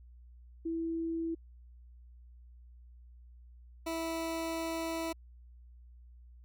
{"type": "tone pair in turn", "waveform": ["sine", "20% pulse"], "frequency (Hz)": [329.6, 327.9], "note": ["E4", "E4"], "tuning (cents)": [0, -9], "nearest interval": "unison", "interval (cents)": 9, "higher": "first", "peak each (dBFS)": [-32, -29], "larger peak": "second", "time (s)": [[0.65, 1.35], [3.86, 5.13]], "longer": "second", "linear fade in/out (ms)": 10, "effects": ["added 60 Hz sine -52 dBFS peak until 6.44 s"]}